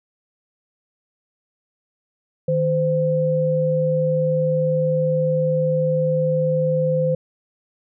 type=tone pair together; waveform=sine; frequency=155.56 / 515.1 Hz; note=D#3 / C5; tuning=0 / -27 cents; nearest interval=octave + major sixth; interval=2073 cents; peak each=-21 / -18 dBFS; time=2.48-7.15 s; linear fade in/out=5 ms; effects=none